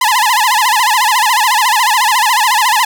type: tone with vibrato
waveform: sawtooth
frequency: 932.3 Hz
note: A#5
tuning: in tune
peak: -5 dBFS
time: 0.01-2.85 s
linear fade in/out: 5 ms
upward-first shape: sine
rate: 14 Hz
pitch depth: 190 cents each way
effects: none